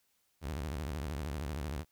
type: tone with vibrato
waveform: sawtooth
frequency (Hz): 73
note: D2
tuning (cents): -10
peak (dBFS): -32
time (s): 0.41-1.85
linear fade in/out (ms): 50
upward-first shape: sine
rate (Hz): 13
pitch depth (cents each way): 240
effects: white hiss -75 dBFS RMS until 1.91 s